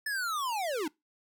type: linear sweep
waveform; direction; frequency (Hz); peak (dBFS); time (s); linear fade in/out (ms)
square; down; 1760 to 277.2; -31; 0.06-0.88; 5
effects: noise-tail reverb RT60 0.2 s tail -24 dB re dry